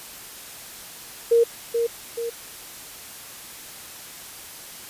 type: tone with echo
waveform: sine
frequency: 466.2 Hz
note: A#4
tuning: in tune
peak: -13 dBFS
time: 1.31-1.44 s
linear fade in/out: 10 ms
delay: 430 ms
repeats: 2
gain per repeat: -6 dB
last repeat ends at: 2.3 s
effects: white hiss -40 dBFS RMS until 4.89 s + resampled to 32000 Hz